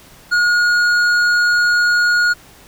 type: tone with hard clipping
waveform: sine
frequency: 1438 Hz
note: F#6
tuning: 50 cents flat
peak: -13 dBFS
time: 0.31-2.34 s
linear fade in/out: 20 ms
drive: 8 dB
effects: pink hiss -44 dBFS RMS until 2.67 s